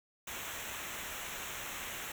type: noise with comb filter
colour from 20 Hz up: pink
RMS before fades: -42 dBFS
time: 0.27-2.12 s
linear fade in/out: 5 ms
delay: 0.21 ms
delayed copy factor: -0.75
effects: none